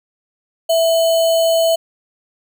sine tone with sample-and-hold, 659.3 Hz, E5, in tune, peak -11 dBFS, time 0.69-1.76 s, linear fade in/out 10 ms, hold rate 3675 Hz, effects none

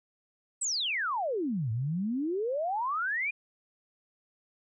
sine exponential two-way sweep, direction down then up, 8372 to 106.7 to 2479 Hz, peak -28 dBFS, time 0.61-3.31 s, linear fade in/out 10 ms, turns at 1.71 s, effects none

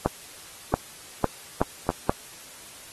accelerating click train, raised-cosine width 1 ms, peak -6 dBFS, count 6, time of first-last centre 0.06-2.095 s, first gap 680 ms, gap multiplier 0.74, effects white hiss -45 dBFS RMS until 2.92 s + AAC 32 kbps

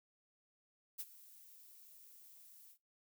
violet noise with ADSR envelope, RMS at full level -42 dBFS, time 0.98-2.78 s, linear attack 20 ms, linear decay 44 ms, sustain -18 dB, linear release 74 ms, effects noise-tail reverb RT60 0.2 s tail -20 dB re dry

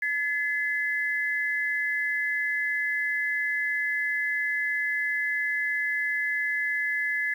sine tone pair together, 1712 / 2035 Hz, A6 / C7, -48 / -49 cents, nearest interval minor third, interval 299 cents, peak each -27 / -28 dBFS, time 0.02-7.34 s, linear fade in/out 5 ms, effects 9-bit

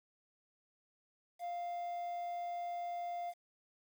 triangle tone with quantisation, 698.5 Hz, F5, in tune, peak -36 dBFS, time 1.39-3.34 s, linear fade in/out 50 ms, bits 10, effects none

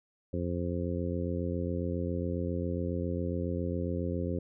harmonic tone, 87.31 Hz, F2, in tune, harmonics 1 / 2 / 3 / 4 / 5 / 6, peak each -34 / -36 / -37 / -39 / -40 / -39 dBFS, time 0.33-4.39 s, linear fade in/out 5 ms, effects none

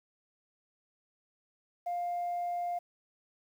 sine tone, 702 Hz, F5, 9 cents sharp, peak -30 dBFS, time 1.86-2.79 s, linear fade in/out 10 ms, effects tanh soft clip ceiling -28 dBFS + 10-bit

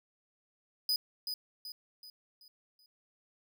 45% pulse tone with echo, 4980 Hz, D#8, 1 cent sharp, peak -27 dBFS, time 0.89-0.96 s, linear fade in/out 2 ms, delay 380 ms, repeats 5, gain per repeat -7 dB, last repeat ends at 2.86 s, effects none

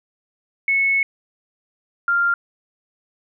sine tone pair in turn, 2200 / 1393.9 Hz, C#7 / F6, -14 / -4 cents, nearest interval minor sixth, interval 790 cents, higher first, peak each -15 dBFS, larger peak neither, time 0.68-1.03 / 2.08-2.34 s, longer first, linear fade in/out 2 ms, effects none

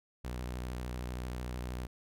sawtooth tone with vibrato, 61.74 Hz, B1, in tune, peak -33 dBFS, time 0.24-1.87 s, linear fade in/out 10 ms, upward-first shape triangle, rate 13 Hz, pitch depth 73 cents each way, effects none

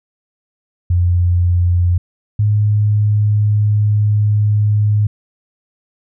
sine tone pair in turn, 88.3 / 105.01 Hz, F2 / G#2, +20 / +20 cents, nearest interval minor third, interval 300 cents, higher second, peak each -10 dBFS, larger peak neither, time 0.9-1.98 / 2.39-5.07 s, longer second, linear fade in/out 5 ms, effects none

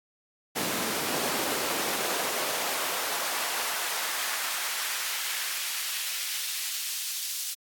pink noise with high-pass filter sweep, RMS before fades -31 dBFS, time 0.55-7.55 s, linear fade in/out 20 ms, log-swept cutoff 220 to 4500 Hz, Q 0.82, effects AAC 64 kbps

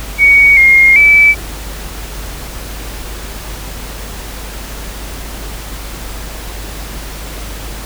sine tone with pitch steps, 2243 / 2134 / 2307 Hz, C#7 / C7 / D7, +20 / +34 / -31 cents, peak -3 dBFS, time 0.18-1.35 s, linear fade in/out 50 ms, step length 390 ms, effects added 50 Hz sine -25 dBFS peak until 7.85 s + pink hiss -28 dBFS RMS until 7.85 s

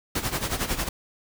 pink noise with tremolo, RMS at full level -25 dBFS, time 0.15-0.89 s, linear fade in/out 5 ms, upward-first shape sine, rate 11 Hz, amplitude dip 75%, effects none

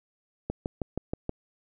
click train, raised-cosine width 2 ms, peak -16 dBFS, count 6, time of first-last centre 0.5-1.294 s, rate 6.3 Hz, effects none

